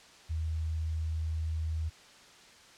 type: tone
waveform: sine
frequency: 79.8 Hz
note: D#2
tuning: 44 cents sharp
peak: -30 dBFS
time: 0.29-1.9 s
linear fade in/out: 20 ms
effects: white hiss -55 dBFS RMS until 2.77 s + low-pass 6000 Hz 12 dB/octave